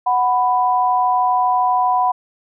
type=tone pair together; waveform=sine; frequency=740 / 992.6 Hz; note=F#5 / B5; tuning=0 / +8 cents; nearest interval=perfect fourth; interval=508 cents; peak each=-16 dBFS; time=0.06-2.12 s; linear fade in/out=10 ms; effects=none